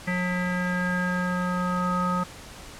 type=tone with low-pass filter sweep; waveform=square; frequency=180 Hz; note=F#3; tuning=47 cents flat; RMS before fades=-26 dBFS; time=0.07-2.24 s; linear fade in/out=10 ms; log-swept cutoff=2000 to 1200 Hz; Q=7.3; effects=pink hiss -43 dBFS RMS until 2.79 s + low-pass 10000 Hz 12 dB/octave